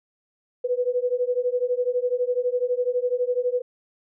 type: beating tone pair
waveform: sine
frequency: 489 / 501 Hz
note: B4 / B4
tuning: -17 / +25 cents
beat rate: 12 Hz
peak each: -24 dBFS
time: 0.64-3.62 s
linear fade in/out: 10 ms
effects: none